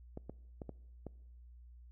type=clicks; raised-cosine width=2 ms; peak=-30 dBFS; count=5; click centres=0.174 / 0.296 / 0.618 / 0.693 / 1.067 s; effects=noise-tail reverb RT60 1.0 s tail -23 dB re dry + added 60 Hz sine -53 dBFS peak until 1.91 s

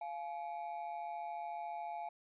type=ring-modulated tone; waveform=triangle; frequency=771 Hz; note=G5; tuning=29 cents flat; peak=-35 dBFS; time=0.01-2.09 s; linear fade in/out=5 ms; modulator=77 Hz; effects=resampled to 8000 Hz

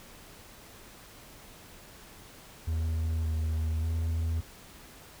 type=tone with pitch steps; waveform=triangle; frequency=80.7 / 79.4 / 81.7 Hz; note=E2 / D#2 / E2; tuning=-36 / +36 / -15 cents; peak=-25 dBFS; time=2.67-4.41 s; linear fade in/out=10 ms; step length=580 ms; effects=pink hiss -51 dBFS RMS until 5.2 s

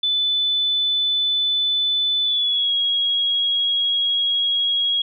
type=tone with pitch glide; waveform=sine; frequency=3500 to 3304 Hz; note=A7 to G#7; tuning=-10 to -10 cents; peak=-17 dBFS; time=0.03-5.02 s; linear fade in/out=5 ms; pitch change=-100 cents; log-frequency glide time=2.23-2.72 s; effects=none

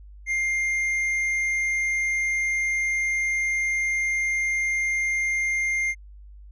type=tone with tanh clipping; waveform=sine; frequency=2110 Hz; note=C7; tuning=14 cents sharp; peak=-23 dBFS; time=0.26-5.95 s; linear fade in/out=50 ms; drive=6 dB; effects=added 50 Hz sine -42 dBFS peak until 6.51 s

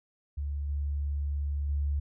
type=tone with level steps; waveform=sine; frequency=71.8 Hz; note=D2; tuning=39 cents flat; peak=-30 / -28 / -26 dBFS; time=0.37-2 s; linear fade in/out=10 ms; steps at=0.69 / 1.69 s; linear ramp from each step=2 ms; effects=none

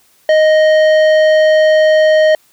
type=tone with tanh clipping; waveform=triangle; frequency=622.3 Hz; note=D#5; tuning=in tune; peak=-8 dBFS; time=0.29-2.35 s; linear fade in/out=2 ms; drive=16 dB; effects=white hiss -52 dBFS RMS until 2.52 s

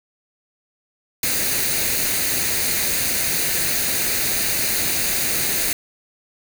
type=noise with comb filter; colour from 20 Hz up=white; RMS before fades=-21 dBFS; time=1.23-5.73 s; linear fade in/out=2 ms; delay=0.46 ms; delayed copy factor=+0.55; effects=none

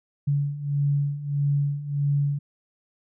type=beating tone pair; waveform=sine; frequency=141.8 / 143.4 Hz; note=C#3 / D3; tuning=+40 / -41 cents; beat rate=1.6 Hz; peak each=-27 / -23 dBFS; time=0.27-2.39 s; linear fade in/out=10 ms; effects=none

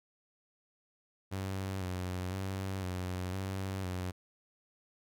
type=tone with vibrato; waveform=sawtooth; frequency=93.6 Hz; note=F#2; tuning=20 cents sharp; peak=-31 dBFS; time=1.31-4.12 s; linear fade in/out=20 ms; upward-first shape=square; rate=0.99 Hz; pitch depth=43 cents each way; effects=none

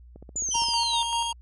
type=click train; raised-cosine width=2 ms; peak=-31 dBFS; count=9; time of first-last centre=0.16-0.686 s; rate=15.2 Hz
type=exponential sweep; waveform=sine; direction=down; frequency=7100 to 3520 Hz; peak=-26 dBFS; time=0.36-1.02 s; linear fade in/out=2 ms
type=tone with pitch glide; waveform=sawtooth; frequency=3136 to 3248 Hz; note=G7 to G#7; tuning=0 to -39 cents; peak=-27 dBFS; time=0.51-1.32 s; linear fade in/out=5 ms; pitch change=+61 cents; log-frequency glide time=0.78-1.14 s
type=tone with tremolo; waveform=square; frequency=932 Hz; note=A#5; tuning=1 cent flat; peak=-25 dBFS; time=0.54-1.33 s; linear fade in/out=10 ms; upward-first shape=square; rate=5.1 Hz; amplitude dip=45%
effects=added 60 Hz sine -46 dBFS peak until 1.41 s + resampled to 24000 Hz

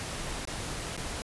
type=noise with dropouts; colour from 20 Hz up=pink; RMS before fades=-36 dBFS; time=0-1.22 s; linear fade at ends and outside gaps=0 ms; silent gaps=0.452-0.474 / 0.966-0.976 s; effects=resampled to 24000 Hz

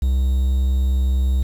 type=tone with quantisation; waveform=triangle; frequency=65.41 Hz; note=C2; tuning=in tune; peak=-13 dBFS; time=0.02-1.43 s; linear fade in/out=5 ms; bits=7; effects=none

